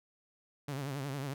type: tone with vibrato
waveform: sawtooth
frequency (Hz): 138.59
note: C#3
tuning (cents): 0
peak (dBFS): -32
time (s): 0.68-1.34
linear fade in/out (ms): 5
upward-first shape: triangle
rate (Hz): 11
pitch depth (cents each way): 120
effects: none

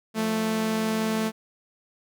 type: tone pair together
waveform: sawtooth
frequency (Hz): 174.61 / 220.1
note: F3 / A3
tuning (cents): 0 / +1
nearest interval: major third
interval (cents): 401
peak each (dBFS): -30 / -20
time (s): 0.14-1.32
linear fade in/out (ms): 50
effects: none

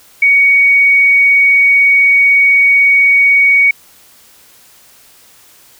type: tone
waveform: sine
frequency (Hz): 2241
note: C#7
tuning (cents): +18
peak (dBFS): -5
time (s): 0.22-3.71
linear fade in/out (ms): 5
effects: white hiss -44 dBFS RMS until 5.79 s

